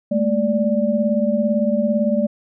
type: tone cluster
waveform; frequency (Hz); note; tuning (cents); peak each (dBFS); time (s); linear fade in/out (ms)
sine; 209 / 226.8 / 585; G#3 / A#3 / D5; +11 / -47 / -7; -20; 0.11-2.27; 10
effects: none